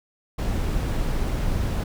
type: noise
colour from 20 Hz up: brown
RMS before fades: -24 dBFS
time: 0.38-1.84 s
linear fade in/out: 10 ms
effects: none